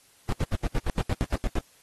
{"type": "noise bursts", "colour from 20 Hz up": "brown", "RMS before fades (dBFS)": -24, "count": 12, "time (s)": [0.29, 1.588], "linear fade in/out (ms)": 0, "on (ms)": 33, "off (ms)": 82, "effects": ["white hiss -59 dBFS RMS until 1.82 s", "AAC 32 kbps"]}